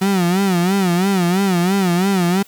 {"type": "tone with vibrato", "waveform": "35% pulse", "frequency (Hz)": 185, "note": "F#3", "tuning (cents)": 0, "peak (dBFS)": -12, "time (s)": [0.01, 2.43], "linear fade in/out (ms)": 10, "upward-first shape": "sine", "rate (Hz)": 3, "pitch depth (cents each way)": 130, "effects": ["white hiss -48 dBFS RMS until 2.47 s"]}